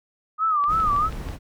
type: tone with vibrato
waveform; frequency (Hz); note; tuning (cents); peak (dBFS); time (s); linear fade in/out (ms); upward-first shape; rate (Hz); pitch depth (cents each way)
sine; 1231; D#6; -19; -18; 0.38-1.1; 50; sine; 3.1; 120
type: click train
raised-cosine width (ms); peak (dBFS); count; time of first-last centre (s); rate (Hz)
0.3; -23; 5; 0.64-1.287; 6.18
type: noise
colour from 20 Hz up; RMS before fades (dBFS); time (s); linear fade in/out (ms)
brown; -31; 0.67-1.39; 50
effects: none